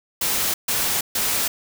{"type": "noise bursts", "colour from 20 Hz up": "white", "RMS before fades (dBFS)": -22, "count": 3, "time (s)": [0.21, 1.48], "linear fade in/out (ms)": 5, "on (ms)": 330, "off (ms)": 140, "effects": []}